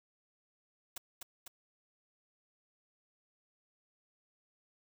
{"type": "noise with echo", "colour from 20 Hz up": "white", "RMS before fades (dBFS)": -42, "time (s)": [0.96, 0.98], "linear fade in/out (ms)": 5, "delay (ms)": 250, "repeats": 2, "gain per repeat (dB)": -3, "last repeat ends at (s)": 1.48, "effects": []}